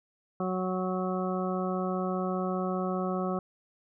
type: harmonic tone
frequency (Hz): 185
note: F#3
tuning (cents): 0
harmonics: 1 / 2 / 3 / 4 / 6 / 7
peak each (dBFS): -31 / -34 / -36 / -37 / -39 / -39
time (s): 0.4-3.39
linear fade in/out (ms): 2
effects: none